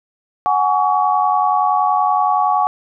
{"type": "chord", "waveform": "sine", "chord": "F# suspended second", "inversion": "none", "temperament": "equal with one note detuned", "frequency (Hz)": [740, 830.6, 1130.1], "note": ["F#5", "G#5", "C#6"], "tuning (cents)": [0, 0, 33], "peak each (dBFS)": -17, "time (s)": [0.46, 2.67], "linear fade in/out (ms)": 0, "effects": []}